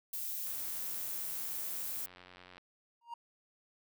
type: noise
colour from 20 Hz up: violet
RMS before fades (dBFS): -39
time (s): 0.13-2.06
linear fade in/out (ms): 5
type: click train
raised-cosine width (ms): 0.3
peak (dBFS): -37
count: 192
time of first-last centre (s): 0.47-2.58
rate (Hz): 90.5
type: tone with exponential growth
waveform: triangle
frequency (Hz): 939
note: A#5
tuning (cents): +12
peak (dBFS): -35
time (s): 3.01-3.14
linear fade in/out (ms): 5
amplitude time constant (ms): 28
effects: none